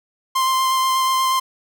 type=tone with vibrato; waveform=45% pulse; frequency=1046.5 Hz; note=C6; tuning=in tune; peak=-16 dBFS; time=0.35-1.4 s; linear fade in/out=10 ms; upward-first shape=square; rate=8.3 Hz; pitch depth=9 cents each way; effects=none